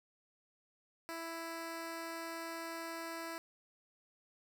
10% pulse tone, 330.7 Hz, E4, 6 cents sharp, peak -33 dBFS, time 1.09-3.38 s, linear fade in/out 0 ms, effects none

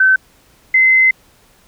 sine tone pair in turn, 1532 / 2057 Hz, G6 / C7, -40 / -30 cents, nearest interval perfect fourth, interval 510 cents, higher second, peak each -7 dBFS, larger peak neither, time 0-0.16 / 0.74-1.11 s, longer second, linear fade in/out 5 ms, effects pink hiss -51 dBFS RMS until 1.67 s

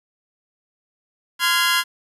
20% pulse chord, F minor, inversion second, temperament equal with one note detuned, 1027.3 / 1396.9 / 1661.2 Hz, C6 / F6 / Ab6, -32 / 0 / 0 cents, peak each -16 dBFS, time 1.39-1.84 s, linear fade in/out 50 ms, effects resampled to 32000 Hz + 8-bit

